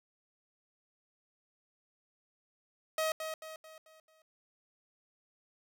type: tone with echo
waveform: sawtooth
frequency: 633 Hz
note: D#5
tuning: 30 cents sharp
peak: -26 dBFS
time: 2.98-3.12 s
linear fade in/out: 2 ms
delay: 220 ms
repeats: 5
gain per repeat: -7 dB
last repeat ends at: 4.22 s
effects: none